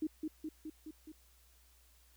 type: tone with echo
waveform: sine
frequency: 311.1 Hz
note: D#4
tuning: in tune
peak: -32 dBFS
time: 0.02-0.07 s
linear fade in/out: 5 ms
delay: 210 ms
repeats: 5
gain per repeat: -3 dB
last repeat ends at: 1.12 s
effects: added 60 Hz sine -65 dBFS peak until 2.16 s + white hiss -68 dBFS RMS until 2.16 s